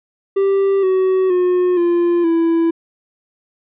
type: tone with pitch steps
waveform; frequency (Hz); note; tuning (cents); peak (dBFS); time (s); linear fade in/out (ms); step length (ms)
triangle; 392 / 376 / 360.7 / 346 / 331.9; G4 / F#4 / F#4 / F4 / E4; 0 / +28 / -44 / -16 / +12; -10; 0.36-2.71; 10; 470
effects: resampled to 8000 Hz